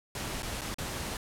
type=noise with dropouts; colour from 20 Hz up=pink; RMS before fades=-36 dBFS; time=0.15-1.17 s; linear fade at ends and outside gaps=2 ms; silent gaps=0.423-0.429 / 0.611-0.616 / 0.744-0.784 s; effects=low-pass 12000 Hz 12 dB/octave